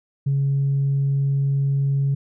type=tone; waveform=sine; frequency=138.59 Hz; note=C#3; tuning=in tune; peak=-16 dBFS; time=0.26-2.15 s; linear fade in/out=10 ms; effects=tanh soft clip ceiling -14 dBFS